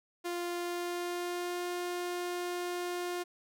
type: tone with pitch glide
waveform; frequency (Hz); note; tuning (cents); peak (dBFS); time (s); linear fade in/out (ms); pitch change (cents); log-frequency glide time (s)
sawtooth; 349.2 to 354.1; F4 to F4; 0 to +24; -30; 0.24-3.24; 20; +24; 0.58-1.66
effects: none